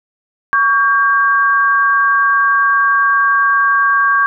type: tone pair together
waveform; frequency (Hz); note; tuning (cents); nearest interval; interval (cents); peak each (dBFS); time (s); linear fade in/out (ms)
sine; 1127.5 / 1600; C#6 / G6; +29 / +35; tritone; 606; -12; 0.53-4.26; 0
effects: none